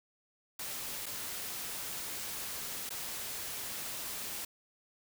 white noise with dropouts, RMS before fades -40 dBFS, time 0.59-4.45 s, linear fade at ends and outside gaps 5 ms, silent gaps 1.059-1.063 / 2.893-2.904 s, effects none

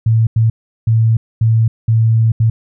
sine tone bursts at uneven times, 112.7 Hz, A2, 42 cents sharp, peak -8 dBFS, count 6, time 0.06-0.27 / 0.36-0.5 / 0.87-1.17 / 1.41-1.68 / 1.88-2.32 / 2.4-2.5 s, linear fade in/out 5 ms, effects none

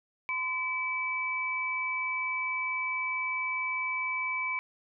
sine tone pair together, 1024.5 / 2300 Hz, C6 / D7, -37 / -37 cents, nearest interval octave + major second, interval 1400 cents, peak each -35 / -30 dBFS, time 0.29-4.59 s, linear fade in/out 0 ms, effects none

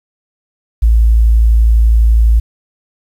sine tone, 56 Hz, A1, 31 cents sharp, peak -5 dBFS, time 0.82-2.4 s, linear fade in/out 10 ms, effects 7-bit

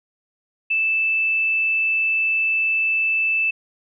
sine tone, 2637 Hz, E7, in tune, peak -17 dBFS, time 0.7-3.51 s, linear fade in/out 10 ms, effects none

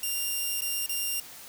5% pulse tone with dropouts, 2792 Hz, F7, 1 cent flat, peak -19 dBFS, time 0.03-1.2 s, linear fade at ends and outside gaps 2 ms, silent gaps 0.608-0.619 / 0.862-0.893 s, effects white hiss -46 dBFS RMS until 1.48 s

